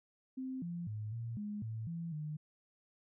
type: tone with pitch steps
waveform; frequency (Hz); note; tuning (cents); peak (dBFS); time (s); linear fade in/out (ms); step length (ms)
sine; 260.6 / 172.3 / 106.9 / 115.8 / 207.8 / 111.4 / 167.7 / 151.9; C4 / F3 / A2 / A#2 / G#3 / A2 / E3 / D#3; -7 / -23 / -49 / -11 / +1 / +22 / +30 / -41; -38; 0.37-2.37; 10; 250
effects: none